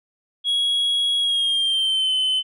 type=tone with pitch glide; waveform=sine; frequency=3322 to 3046 Hz; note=G#7 to F#7; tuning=0 to +50 cents; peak=-15 dBFS; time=0.44-2.43 s; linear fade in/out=50 ms; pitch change=-150 cents; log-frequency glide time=1.19-2.13 s; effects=tanh soft clip ceiling -17 dBFS